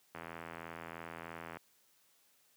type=click train; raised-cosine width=0.5 ms; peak=-29 dBFS; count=119; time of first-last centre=0.15-1.57 s; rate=83.1 Hz; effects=white hiss -70 dBFS RMS until 2.56 s + high-pass 100 Hz 12 dB/octave